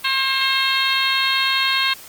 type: harmonic tone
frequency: 534 Hz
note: C5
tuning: 35 cents sharp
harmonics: 2 / 3 / 4 / 5 / 6 / 7 / 8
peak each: -24 / -24 / -24 / -24 / -24 / -24 / -24 dBFS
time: 0.04-1.94 s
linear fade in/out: 10 ms
effects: white hiss -40 dBFS RMS until 2.08 s + Opus 24 kbps